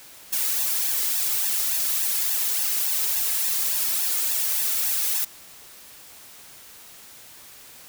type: noise with flanger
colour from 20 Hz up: blue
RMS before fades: -24 dBFS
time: 0.32-5.25 s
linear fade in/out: 10 ms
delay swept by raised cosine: 1.1 to 2.4 ms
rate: 3.5 Hz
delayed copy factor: +0.75
effects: white hiss -46 dBFS RMS until 7.88 s